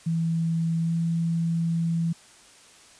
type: tone with pitch glide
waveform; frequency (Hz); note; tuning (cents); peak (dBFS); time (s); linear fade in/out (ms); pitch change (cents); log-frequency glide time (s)
sine; 164.81 to 166.53; E3 to E3; 0 to +18; -22; 0.06-2.13; 10; +18; 0.8-0.93
effects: white hiss -52 dBFS RMS until 2.99 s + resampled to 22050 Hz